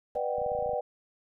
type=chord; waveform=sine; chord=G major seventh; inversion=first; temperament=equal with one note detuned; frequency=493.9 / 599 / 740 / 784 Hz; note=B4 / D5 / F#5 / G5; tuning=0 / +34 / 0 / 0 cents; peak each=-32 / -32 / -36 / -35 dBFS; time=0.15-0.81 s; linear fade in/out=10 ms
type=noise with exponential decay; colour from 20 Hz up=brown; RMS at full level=-46 dBFS; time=0.15-0.24 s; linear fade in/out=2 ms; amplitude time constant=19 ms
type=clicks; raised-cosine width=5 ms; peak=-35 dBFS; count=10; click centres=0.384 / 0.417 / 0.463 / 0.518 / 0.551 / 0.589 / 0.625 / 0.661 / 0.693 / 0.734 s
effects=none